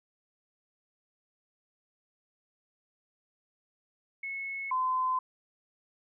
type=tone pair in turn; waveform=sine; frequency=2192 / 1026.2 Hz; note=C#7 / C6; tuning=-20 / -34 cents; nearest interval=octave + minor second; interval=1314 cents; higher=first; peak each=-34 / -26 dBFS; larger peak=second; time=4.23-4.71 / 4.71-5.19 s; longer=neither; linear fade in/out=5 ms; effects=none